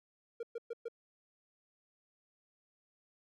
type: tone bursts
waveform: triangle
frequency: 466.2 Hz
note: A#4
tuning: in tune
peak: -35 dBFS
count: 4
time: 0.4-0.884 s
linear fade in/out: 5 ms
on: 31 ms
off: 120 ms
effects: none